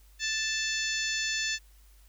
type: harmonic tone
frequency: 880 Hz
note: A5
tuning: in tune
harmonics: 2 / 3 / 4 / 5 / 6 / 7 / 8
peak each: -33 / -35 / -36 / -37 / -38 / -38 / -39 dBFS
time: 0.19-1.59 s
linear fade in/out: 50 ms
effects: added 50 Hz sine -54 dBFS peak until 2.08 s + white hiss -64 dBFS RMS until 2.08 s